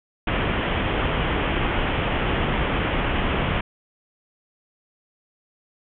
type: low-pass noise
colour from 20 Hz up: pink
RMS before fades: -23 dBFS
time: 0.27-3.61 s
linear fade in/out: 5 ms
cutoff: 3300 Hz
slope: 96 dB/octave
effects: none